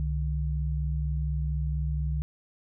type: tone pair together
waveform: sine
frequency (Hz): 66.3 / 150.57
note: C2 / D3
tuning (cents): +23 / +44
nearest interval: octave + major second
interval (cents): 1421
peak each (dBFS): -27 / -31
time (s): 0-2.22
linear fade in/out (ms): 0
effects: none